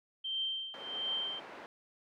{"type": "tone with tremolo", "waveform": "sine", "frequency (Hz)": 3136, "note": "G7", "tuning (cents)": 0, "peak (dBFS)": -31, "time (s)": [0.24, 1.4], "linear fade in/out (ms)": 10, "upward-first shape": "triangle", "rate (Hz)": 1.4, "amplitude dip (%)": 90}
{"type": "band-pass noise", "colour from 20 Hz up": "pink", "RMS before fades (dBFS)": -49, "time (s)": [0.74, 1.66], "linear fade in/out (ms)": 0, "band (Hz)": [410, 1900], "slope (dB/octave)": 12}
{"effects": []}